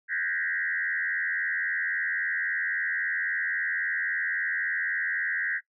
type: tone with frequency modulation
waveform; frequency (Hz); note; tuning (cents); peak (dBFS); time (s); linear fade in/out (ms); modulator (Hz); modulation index
sine; 1751; A6; -9; -26; 0.08-5.61; 50; 83.7; 2.6
effects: noise-tail reverb RT60 0.1 s tail -21 dB re dry